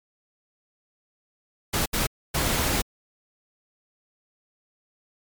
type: noise bursts at uneven times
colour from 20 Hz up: pink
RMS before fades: -24 dBFS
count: 3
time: 1.73-1.86 / 1.93-2.07 / 2.34-2.82 s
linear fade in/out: 10 ms
effects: MP3 96 kbps